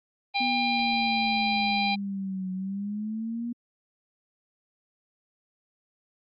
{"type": "harmonic tone", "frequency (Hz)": 800, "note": "G5", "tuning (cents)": 35, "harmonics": [1, 3, 4, 5, 6], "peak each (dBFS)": [-27, -28, -39, -30, -42], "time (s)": [0.34, 1.96], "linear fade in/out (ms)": 20}
{"type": "linear two-way sweep", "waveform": "sine", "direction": "down then up", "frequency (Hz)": [246.9, 185, 240.1], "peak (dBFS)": -29, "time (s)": [0.4, 3.53], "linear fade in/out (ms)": 10, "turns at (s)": 2.52}
{"effects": ["Opus 24 kbps"]}